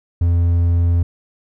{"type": "tone", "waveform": "triangle", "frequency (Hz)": 85.8, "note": "F2", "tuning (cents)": -30, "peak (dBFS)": -10, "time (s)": [0.21, 1.03], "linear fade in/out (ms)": 5, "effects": []}